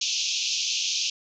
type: band-pass noise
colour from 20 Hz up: white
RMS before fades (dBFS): -27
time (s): 0.01-1.1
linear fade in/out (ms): 5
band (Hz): 2500 to 6600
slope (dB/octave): 96
effects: none